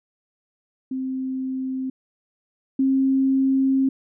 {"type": "tone pair in turn", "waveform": "sine", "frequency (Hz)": [261.6, 267.3], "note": ["C4", "C4"], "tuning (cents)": [0, 37], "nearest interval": "unison", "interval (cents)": 37, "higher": "second", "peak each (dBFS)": [-24, -16], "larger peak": "second", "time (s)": [[0.91, 1.9], [2.79, 3.89]], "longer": "second", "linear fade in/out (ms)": 5, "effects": []}